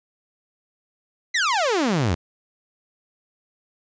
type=exponential sweep; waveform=sawtooth; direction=down; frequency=2084 to 77.78 Hz; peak=-15 dBFS; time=1.34-2.15 s; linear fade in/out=10 ms; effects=resampled to 16000 Hz + 9-bit